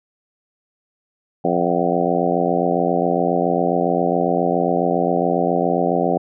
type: harmonic tone with a mistuned harmonic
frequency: 87.31 Hz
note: F2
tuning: in tune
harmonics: 2 / 3 / 4 / 5 / 6 / 7 / 8 / 9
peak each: -24 / -24 / -24 / -24 / -24 / -24 / -24 / -24 dBFS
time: 1.44-6.18 s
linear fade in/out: 10 ms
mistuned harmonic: 9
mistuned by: -51 cents
effects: none